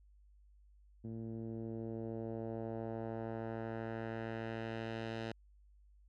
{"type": "tone with low-pass filter sweep", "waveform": "10% pulse", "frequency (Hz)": 113, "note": "A2", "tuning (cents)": 47, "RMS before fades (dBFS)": -42, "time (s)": [1.04, 5.32], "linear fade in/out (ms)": 5, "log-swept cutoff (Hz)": [240, 3900], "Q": 1.1, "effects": ["added 50 Hz sine -61 dBFS peak until 6.08 s"]}